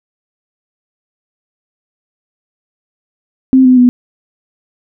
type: tone with pitch steps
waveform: sine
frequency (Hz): 261.6 / 254.3 / 247.2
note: C4 / C4 / B3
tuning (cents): 0 / -49 / +2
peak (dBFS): -3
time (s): 3.53-3.89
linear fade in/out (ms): 0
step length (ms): 120
effects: none